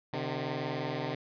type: tone pair together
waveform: 10% pulse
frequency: 130 / 150.75 Hz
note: C3 / D3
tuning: -11 / +46 cents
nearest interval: minor third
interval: 257 cents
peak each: -27 dBFS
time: 0.13-1.15 s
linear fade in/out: 5 ms
effects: resampled to 11025 Hz